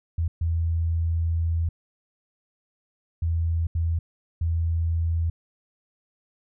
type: tone bursts at uneven times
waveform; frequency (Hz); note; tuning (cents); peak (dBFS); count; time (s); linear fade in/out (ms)
sine; 82.9; E2; +10; -21; 5; 0.18-0.28 / 0.41-1.69 / 3.22-3.67 / 3.75-3.99 / 4.41-5.3; 5
effects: none